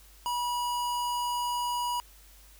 square tone, 970 Hz, B5, 31 cents flat, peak -29 dBFS, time 0.26-2 s, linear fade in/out 0 ms, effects added 50 Hz sine -54 dBFS peak until 2.59 s + white hiss -57 dBFS RMS until 2.59 s

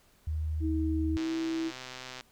sine tone, 77.9 Hz, D#2, 3 cents sharp, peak -29 dBFS, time 0.27-1.17 s, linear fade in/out 5 ms
sine tone with pitch glide, 318.3 to 325.9 Hz, D#4 to E4, +39 to -20 cents, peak -29 dBFS, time 0.6-1.72 s, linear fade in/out 50 ms, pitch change +41 cents, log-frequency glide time 1.11-1.33 s
click train, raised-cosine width 0.2 ms, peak -24 dBFS, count 134, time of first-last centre 1.17-2.209 s, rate 128 Hz
effects pink hiss -64 dBFS RMS until 2.31 s

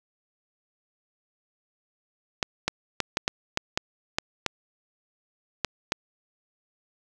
clicks, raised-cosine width 0.2 ms, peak -6 dBFS, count 11, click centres 2.428 / 2.68 / 3.003 / 3.171 / 3.279 / 3.574 / 3.775 / 4.185 / 4.463 / 5.647 / 5.921 s, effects none

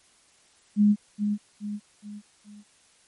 sine tone with echo, 207.5 Hz, G#3, 1 cent flat, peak -15 dBFS, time 0.76-0.96 s, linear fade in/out 50 ms, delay 420 ms, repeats 4, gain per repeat -7 dB, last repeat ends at 2.64 s, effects white hiss -60 dBFS RMS until 3.07 s + MP3 48 kbps

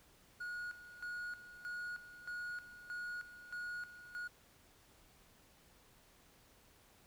triangle tone with tremolo, 1447 Hz, F#6, 39 cents flat, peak -39 dBFS, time 0.4-4.28 s, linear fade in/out 10 ms, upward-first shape square, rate 1.6 Hz, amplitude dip 75%, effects pink hiss -66 dBFS RMS until 7.06 s

